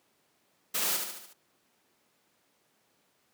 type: noise with echo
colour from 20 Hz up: white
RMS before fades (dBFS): -30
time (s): 0.74-0.97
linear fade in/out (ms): 10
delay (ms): 73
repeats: 5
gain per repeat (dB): -5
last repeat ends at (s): 1.335
effects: pink hiss -70 dBFS RMS until 3.33 s + high-pass 200 Hz 12 dB/octave